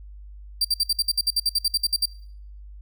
40% pulse tone bursts, 4699 Hz, D8, in tune, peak -17 dBFS, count 16, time 0.61-2.057 s, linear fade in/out 5 ms, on 37 ms, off 57 ms, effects noise-tail reverb RT60 0.6 s tail -23 dB re dry + added 50 Hz sine -39 dBFS peak until 2.81 s

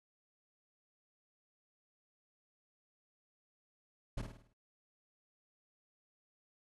brown noise with echo, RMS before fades -35 dBFS, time 4.17-4.22 s, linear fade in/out 10 ms, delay 52 ms, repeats 6, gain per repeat -6 dB, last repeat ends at 4.532 s, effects AAC 32 kbps

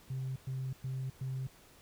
sine tone bursts, 131.4 Hz, C3, 8 cents sharp, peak -33 dBFS, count 4, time 0.1-1.47 s, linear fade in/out 5 ms, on 260 ms, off 110 ms, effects tanh soft clip ceiling -32 dBFS + pink hiss -60 dBFS RMS until 1.81 s

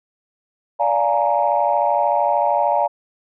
sine chord, Bb dominant seventh, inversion first, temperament just, 582.7 / 699.2 / 839.1 / 932.3 Hz, D5 / F5 / Ab5 / Bb5, -14 / +2 / +18 / 0 cents, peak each -20 dBFS, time 0.79-2.88 s, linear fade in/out 20 ms, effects tanh soft clip ceiling -5 dBFS

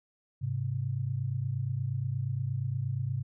sine tone pair together, 104.41 / 132.9 Hz, G#2 / C3, +10 / +27 cents, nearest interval major third, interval 417 cents, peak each -33 / -31 dBFS, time 0.41-3.23 s, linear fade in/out 20 ms, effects none

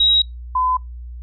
sine tone pair in turn, 3827 / 1013.6 Hz, A#7 / B5, +45 / +45 cents, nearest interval octave + major seventh, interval 2300 cents, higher first, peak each -11 / -15 dBFS, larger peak first, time 0-0.22 / 0.55-0.77 s, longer neither, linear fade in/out 5 ms, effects noise-tail reverb RT60 0.2 s tail -26 dB re dry + added 60 Hz sine -30 dBFS peak until 1.22 s

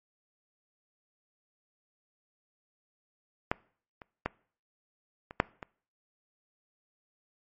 clicks, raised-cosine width 0.5 ms, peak -11 / -30 / -14 / -27 / -6 / -24 dBFS, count 6, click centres 3.515 / 4.018 / 4.26 / 5.309 / 5.401 / 5.628 s, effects noise-tail reverb RT60 0.5 s tail -23 dB re dry + MP3 32 kbps

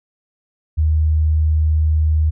sine tone, 77.78 Hz, D#2, in tune, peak -12 dBFS, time 0.77-2.31 s, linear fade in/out 20 ms, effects none

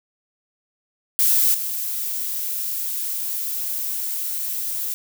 violet noise with level steps, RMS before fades -17 / -26 dBFS, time 1.19-4.94 s, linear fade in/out 0 ms, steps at 1.54 s, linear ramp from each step 5 ms, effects none

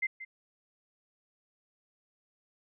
sine tone with echo, 2082 Hz, C7, 9 cents flat, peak -27 dBFS, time 0.02-0.07 s, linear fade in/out 10 ms, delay 180 ms, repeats 1, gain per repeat -13 dB, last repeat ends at 0.25 s, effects none

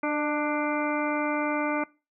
harmonic tone with a mistuned harmonic, 296.2 Hz, D4, 15 cents sharp, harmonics 1 / 2 / 3 / 4 / 5 / 7 / 8, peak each -28 / -31 / -33 / -34 / -35 / -36 / -37 dBFS, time 0.03-1.84 s, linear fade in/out 5 ms, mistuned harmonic 2, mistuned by +24 cents, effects noise-tail reverb RT60 0.3 s tail -22 dB re dry

